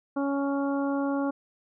harmonic tone, 278.9 Hz, C#4, 11 cents sharp, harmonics 1 / 2 / 3 / 4 / 5, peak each -26 / -32 / -36 / -38 / -40 dBFS, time 0.16-1.31 s, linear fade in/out 10 ms, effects none

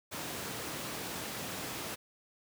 pink high-pass noise, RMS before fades -40 dBFS, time 0.11-1.96 s, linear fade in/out 20 ms, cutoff 140 Hz, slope 12 dB/octave, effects none

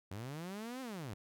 sawtooth linear two-way sweep, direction up then down, 89.9 to 267.7 to 89.9 Hz, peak -38 dBFS, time 0.11-1.14 s, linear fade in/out 5 ms, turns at 0.81 s, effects none

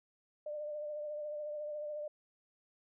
sine tone with vibrato, 598 Hz, D5, 31 cents sharp, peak -38 dBFS, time 0.46-2.08 s, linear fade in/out 5 ms, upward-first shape triangle, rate 14 Hz, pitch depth 35 cents each way, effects none

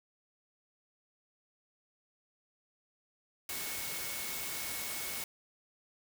sine tone in noise, 2203 Hz, C#7, 11 cents flat, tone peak -47 dBFS, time 3.49-5.24 s, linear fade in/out 2 ms, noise white, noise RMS -39 dBFS, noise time 3.49-5.24 s, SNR -11 dB, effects none

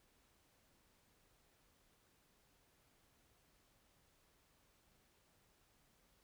silence, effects pink hiss -74 dBFS RMS until 6.23 s

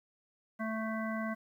harmonic tone, 220.7 Hz, A3, 5 cents sharp, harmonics 1 / 3 / 5 / 7 / 9, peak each -35 / -40 / -42 / -43 / -45 dBFS, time 0.59-1.35 s, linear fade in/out 20 ms, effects 11-bit

